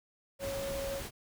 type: tone in noise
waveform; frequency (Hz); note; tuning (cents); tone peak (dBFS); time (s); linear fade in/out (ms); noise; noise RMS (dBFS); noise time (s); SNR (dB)
sine; 551; C#5; -11; -35; 0.39-1.02; 50; pink; -41; 0.39-1.11; +3
effects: none